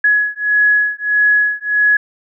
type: beating tone pair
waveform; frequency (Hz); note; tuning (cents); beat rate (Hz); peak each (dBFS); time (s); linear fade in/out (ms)
sine; 1683 / 1684.6; G#6 / G#6; +23 / +24; 1.6; -14; 0.04-1.97; 5
effects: none